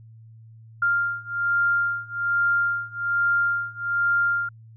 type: beating tone pair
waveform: sine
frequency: 1396.9 / 1398.1 Hz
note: F6 / F6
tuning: 0 / +1 cents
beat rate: 1.2 Hz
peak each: -24 / -23 dBFS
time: 0.82-4.49 s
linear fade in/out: 5 ms
effects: added 112 Hz sine -44 dBFS peak until 4.76 s